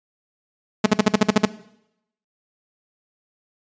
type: tone bursts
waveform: sawtooth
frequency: 213.9 Hz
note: A3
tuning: 49 cents flat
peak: -7 dBFS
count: 9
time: 0.84-1.454 s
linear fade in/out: 5 ms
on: 22 ms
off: 52 ms
effects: noise-tail reverb RT60 0.8 s tail -18 dB re dry + resampled to 16000 Hz